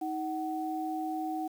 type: tone pair together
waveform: sine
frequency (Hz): 316 / 750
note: D#4 / F#5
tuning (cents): +27 / +23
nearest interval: octave + minor third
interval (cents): 1496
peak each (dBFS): -34 / -34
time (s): 0.01-1.48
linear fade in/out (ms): 10
effects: 9-bit